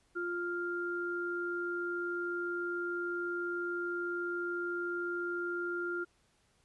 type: tone pair together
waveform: sine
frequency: 349.5 / 1396.9 Hz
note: F4 / F6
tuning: +1 / 0 cents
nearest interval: 2 octaves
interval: 2399 cents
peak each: -36 / -36 dBFS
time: 0.15-6.05 s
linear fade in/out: 20 ms
effects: pink hiss -71 dBFS RMS until 6.64 s + resampled to 24000 Hz